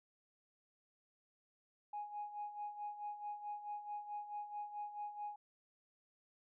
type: tone with tremolo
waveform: sine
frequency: 830.6 Hz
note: G#5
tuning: in tune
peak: -39 dBFS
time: 1.93-5.36 s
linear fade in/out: 5 ms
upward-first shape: sine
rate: 4.6 Hz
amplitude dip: 70%
effects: tanh soft clip ceiling -36 dBFS